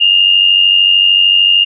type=tone with amplitude modulation; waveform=sine; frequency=2823 Hz; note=F7; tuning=18 cents sharp; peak=-3 dBFS; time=0-1.65 s; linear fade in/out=20 ms; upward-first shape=sine; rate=93.3 Hz; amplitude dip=60%; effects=none